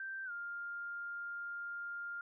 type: tone with pitch glide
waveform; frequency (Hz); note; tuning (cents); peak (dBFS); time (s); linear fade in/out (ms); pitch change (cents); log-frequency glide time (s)
sine; 1565 to 1402.3; G6 to F6; -3 to +7; -40; 0-2.21; 2; -190; 0.25-0.31
effects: none